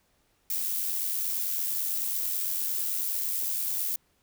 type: noise with amplitude modulation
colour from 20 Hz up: violet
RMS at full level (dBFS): -28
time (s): 0.5-3.96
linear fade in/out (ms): 2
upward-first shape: sine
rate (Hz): 89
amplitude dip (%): 40
effects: pink hiss -69 dBFS RMS until 4.22 s